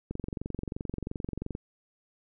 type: click train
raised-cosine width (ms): 3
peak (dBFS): -21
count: 34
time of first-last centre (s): 0.11-1.551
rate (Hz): 22.9
effects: none